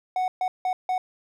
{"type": "tone bursts at uneven times", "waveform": "triangle", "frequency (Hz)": 740, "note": "F#5", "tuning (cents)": 0, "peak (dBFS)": -20, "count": 4, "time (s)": [[0.16, 0.28], [0.41, 0.48], [0.65, 0.73], [0.89, 0.98]], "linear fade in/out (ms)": 2, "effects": []}